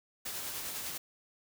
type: noise with tremolo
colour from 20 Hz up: white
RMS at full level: -38 dBFS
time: 0.25-0.98 s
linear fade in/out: 10 ms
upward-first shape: sine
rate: 10 Hz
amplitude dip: 30%
effects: none